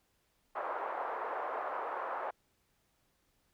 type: band-pass noise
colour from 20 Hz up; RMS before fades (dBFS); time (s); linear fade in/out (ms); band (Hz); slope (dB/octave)
white; -38; 0.55-2.31; 10; 490 to 1200; 24
effects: pink hiss -75 dBFS RMS until 3.53 s